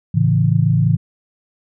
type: chord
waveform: sine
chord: A major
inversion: none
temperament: equal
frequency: 110 / 138.59 / 164.81 Hz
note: A2 / C#3 / E3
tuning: 0 / 0 / 0 cents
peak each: -16 dBFS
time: 0.14-0.97 s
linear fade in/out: 10 ms
effects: none